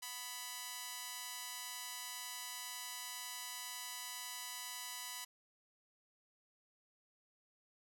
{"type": "tone with amplitude modulation", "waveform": "5% pulse", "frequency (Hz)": 990, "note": "B5", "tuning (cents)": 4, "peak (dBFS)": -28, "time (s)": [0.02, 5.25], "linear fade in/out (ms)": 10, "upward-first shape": "sine", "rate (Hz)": 258, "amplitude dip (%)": 80, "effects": []}